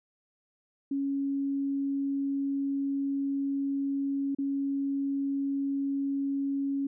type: tone with dropouts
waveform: sine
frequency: 277 Hz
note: C#4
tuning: 1 cent flat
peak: -27 dBFS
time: 0.91-6.87 s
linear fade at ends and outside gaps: 5 ms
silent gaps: 4.349-4.385 s
effects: none